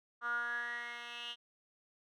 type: tone with band-pass filter sweep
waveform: 10% pulse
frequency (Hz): 238.3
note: A#3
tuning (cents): +38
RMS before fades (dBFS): -40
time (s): 0.21-1.36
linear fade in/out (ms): 50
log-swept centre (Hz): 1300 to 3000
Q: 10
effects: none